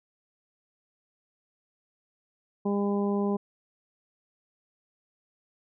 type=harmonic tone; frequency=201.9 Hz; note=G#3; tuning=49 cents flat; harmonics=1 / 2 / 3 / 4 / 5; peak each=-26 / -29 / -38 / -38 / -39 dBFS; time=2.65-3.37 s; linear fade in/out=10 ms; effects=none